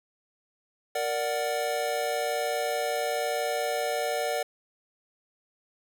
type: chord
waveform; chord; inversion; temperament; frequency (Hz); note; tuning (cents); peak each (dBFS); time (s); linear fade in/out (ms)
square; Bb augmented; none; equal; 466.2 / 587.3 / 740; Bb4 / D5 / F#5; 0 / 0 / 0; -33 / -31 / -32; 0.95-4.43; 5
effects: none